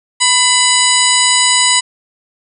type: harmonic tone with a mistuned harmonic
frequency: 987 Hz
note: B5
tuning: 1 cent flat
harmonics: 1 / 2 / 3 / 4 / 5 / 7 / 8 / 9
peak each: -17 / -17 / -17 / -17 / -17 / -17 / -17 / -17 dBFS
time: 0.2-1.81 s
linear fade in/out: 20 ms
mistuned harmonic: 2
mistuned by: +36 cents
effects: none